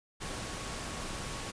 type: tone in noise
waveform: sine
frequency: 1108.7 Hz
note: C#6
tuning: in tune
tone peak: -50 dBFS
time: 0.2-1.52 s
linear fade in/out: 20 ms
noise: pink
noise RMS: -39 dBFS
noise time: 0.2-1.52 s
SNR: -14 dB
effects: resampled to 22050 Hz